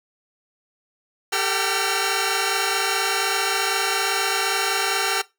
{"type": "tone cluster", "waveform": "10% pulse", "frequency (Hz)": [394, 449.3, 763, 1372], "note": ["G4", "A4", "G5", "F6"], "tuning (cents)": [9, 36, -47, -31], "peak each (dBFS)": -18, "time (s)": [1.32, 5.22], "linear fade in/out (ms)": 10, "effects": ["noise-tail reverb RT60 0.2 s tail -18 dB re dry"]}